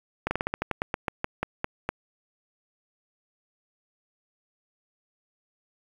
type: slowing click train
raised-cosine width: 0.5 ms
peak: -11 dBFS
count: 15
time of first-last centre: 0.27-1.89 s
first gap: 40 ms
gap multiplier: 1.15
effects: 7-bit